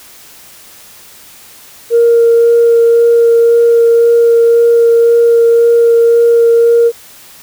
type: tone with vibrato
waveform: sine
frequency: 466.2 Hz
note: A#4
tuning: in tune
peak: -3 dBFS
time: 1.9-6.92 s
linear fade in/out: 50 ms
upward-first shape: sine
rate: 1.9 Hz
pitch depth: 8 cents each way
effects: tanh soft clip ceiling 0 dBFS + white hiss -37 dBFS RMS until 7.42 s